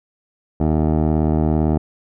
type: tone with low-pass filter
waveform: 15% pulse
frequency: 77.78 Hz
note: D#2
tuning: in tune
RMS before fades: -17 dBFS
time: 0.6-1.78 s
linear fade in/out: 5 ms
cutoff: 580 Hz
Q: 1.7
effects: none